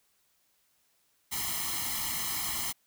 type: noise with comb filter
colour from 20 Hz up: white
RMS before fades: -33 dBFS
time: 1.31-2.73 s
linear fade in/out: 20 ms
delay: 0.97 ms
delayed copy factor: +1
effects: white hiss -71 dBFS RMS until 2.86 s